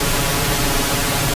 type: noise with comb filter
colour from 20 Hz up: pink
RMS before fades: -18 dBFS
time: 0-1.34 s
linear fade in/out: 5 ms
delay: 7.1 ms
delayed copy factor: +0.8
effects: resampled to 32000 Hz